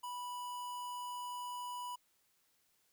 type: tone with notch filter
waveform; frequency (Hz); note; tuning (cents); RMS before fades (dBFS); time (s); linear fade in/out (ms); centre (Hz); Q
square; 983; B5; -8; -43; 0.03-1.96; 10; 4300; 1.9
effects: white hiss -75 dBFS RMS until 2.92 s